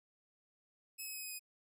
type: tone with pitch steps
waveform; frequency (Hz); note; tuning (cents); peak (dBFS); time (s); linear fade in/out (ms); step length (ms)
5% pulse; 2576 / 2557 / 2538 / 2519 / 2500; E7 / D#7 / D#7 / D#7 / D#7; -41 / +47 / +34 / +21 / +8; -34; 0.98-1.395; 20; 83
effects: none